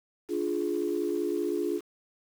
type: chord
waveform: sine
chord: D diminished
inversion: none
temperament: equal with one note detuned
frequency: 293.7 / 349.2 / 419.4 Hz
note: D4 / F4 / Ab4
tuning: 0 / 0 / +17 cents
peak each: -32 / -29 / -31 dBFS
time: 0.28-1.81 s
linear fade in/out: 50 ms
effects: tanh soft clip ceiling -18 dBFS + 8-bit